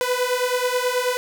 sawtooth beating tone pair, 493.9 / 503.2 Hz, B4 / B4, 0 / +32 cents, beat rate 9.3 Hz, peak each -19 dBFS, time 0.01-1.17 s, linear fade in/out 0 ms, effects none

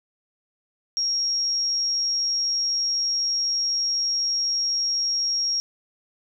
sine tone, 5588 Hz, F8, in tune, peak -21 dBFS, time 0.97-5.6 s, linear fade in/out 0 ms, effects none

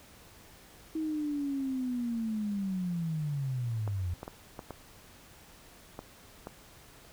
sine linear sweep, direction down, 319.6 to 84.6 Hz, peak -30 dBFS, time 0.95-4.14 s, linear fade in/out 5 ms
clicks, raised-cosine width 1 ms, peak -25 dBFS, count 7, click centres 3.877 / 4.231 / 4.279 / 4.592 / 4.707 / 5.991 / 6.471 s
effects pink hiss -55 dBFS RMS until 7.12 s

